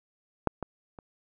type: clicks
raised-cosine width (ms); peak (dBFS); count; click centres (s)
1; -9 / -19 / -30; 3; 0.473 / 0.627 / 0.988
effects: none